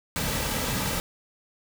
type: noise with comb filter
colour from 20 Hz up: pink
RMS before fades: -28 dBFS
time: 0.16-1 s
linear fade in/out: 0 ms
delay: 2.8 ms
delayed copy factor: -0.5
effects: none